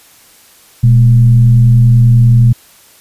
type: tone with frequency modulation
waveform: sine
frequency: 120 Hz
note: B2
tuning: 49 cents flat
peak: -3 dBFS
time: 0.83-2.53 s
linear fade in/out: 10 ms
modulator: 89.5 Hz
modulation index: 0.36
effects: white hiss -43 dBFS RMS until 3 s + resampled to 32000 Hz